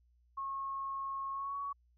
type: tone with pitch glide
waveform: sine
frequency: 1089 to 1122.2 Hz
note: C#6 to C#6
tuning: -31 to +21 cents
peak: -36 dBFS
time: 0.37-1.73 s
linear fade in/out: 10 ms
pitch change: +52 cents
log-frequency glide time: 1.32-1.57 s
effects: added 60 Hz sine -66 dBFS peak until 1.97 s